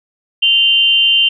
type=tone pair together; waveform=sine; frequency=2794 / 3102 Hz; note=F7 / G7; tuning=0 / -19 cents; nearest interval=major second; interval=181 cents; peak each=-11 dBFS; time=0.42-1.29 s; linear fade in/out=10 ms; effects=none